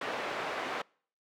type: band-pass noise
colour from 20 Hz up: pink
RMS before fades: -36 dBFS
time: 0.01-0.82 s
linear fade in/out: 5 ms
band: 460 to 2300 Hz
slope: 12 dB/octave
effects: noise-tail reverb RT60 0.5 s tail -26 dB re dry